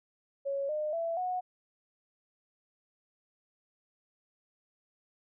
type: tone with pitch steps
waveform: sine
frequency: 554.4 / 608.1 / 667 / 731.5 Hz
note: C#5 / D#5 / E5 / F#5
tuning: 0 / -40 / +20 / -20 cents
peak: -30 dBFS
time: 0.45-1.41 s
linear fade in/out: 20 ms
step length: 240 ms
effects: none